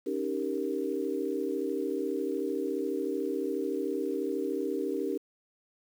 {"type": "chord", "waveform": "sine", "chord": "Eb dominant seventh", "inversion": "third", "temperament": "equal with one note detuned", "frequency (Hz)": [277.2, 311.1, 393.8, 466.2], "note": ["Db4", "Eb4", "G4", "Bb4"], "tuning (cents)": [0, 0, 8, 0], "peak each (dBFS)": [-35, -35, -33, -35], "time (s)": [0.06, 5.18], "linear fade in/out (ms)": 10, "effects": ["9-bit"]}